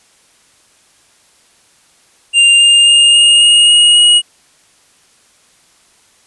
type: tone with pitch steps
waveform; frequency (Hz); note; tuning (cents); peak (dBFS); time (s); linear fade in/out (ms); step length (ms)
square; 2794 / 2810 / 2826 / 2843 / 2859 / 2876 / 2893; F7 / F7 / F7 / F7 / F7 / F#7 / F#7; 0 / +10 / +20 / +30 / +40 / -50 / -40; -5; 2.33-4.22; 50; 270
effects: white hiss -50 dBFS RMS until 6.26 s + resampled to 24000 Hz